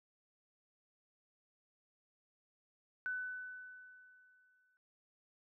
sine tone with exponential decay, 1500 Hz, F#6, 23 cents sharp, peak -35 dBFS, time 3.06-4.77 s, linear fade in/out 0 ms, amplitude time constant 370 ms, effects none

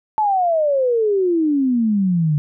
sine exponential sweep, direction down, 880 to 144.7 Hz, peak -14 dBFS, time 0.18-2.38 s, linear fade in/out 0 ms, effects none

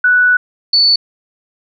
sine tone pair in turn, 1480 / 4474 Hz, F#6 / C#8, 0 / +15 cents, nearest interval octave + perfect fifth, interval 1915 cents, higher second, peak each -7 dBFS, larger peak neither, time 0.04-0.37 / 0.73-0.96 s, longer first, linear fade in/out 5 ms, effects none

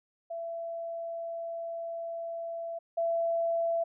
sine tone pair in turn, 670 / 670 Hz, E5 / E5, +28 / +28 cents, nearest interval unison, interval 0 cents, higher neither, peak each -34 / -26 dBFS, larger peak second, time 0.3-2.79 / 2.97-3.84 s, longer first, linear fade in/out 10 ms, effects none

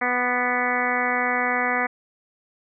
harmonic tone with a mistuned harmonic, 247.6 Hz, B3, 5 cents sharp, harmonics 1 / 2 / 3 / 4 / 5 / 6 / 7 / 8 / 9, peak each -31 / -30 / -27 / -31 / -29 / -31 / -29 / -26 / -31 dBFS, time 0.01-1.87 s, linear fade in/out 10 ms, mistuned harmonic 5, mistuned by -19 cents, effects none

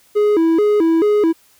triangle tone with vibrato, 370 Hz, F#4, in tune, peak -9 dBFS, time 0.15-1.33 s, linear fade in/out 20 ms, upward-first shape square, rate 2.3 Hz, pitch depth 210 cents each way, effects white hiss -53 dBFS RMS until 1.59 s

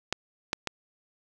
clicks, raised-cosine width 0.2 ms, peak -9 / -9 / -12 dBFS, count 3, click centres 0.126 / 0.531 / 0.673 s, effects none

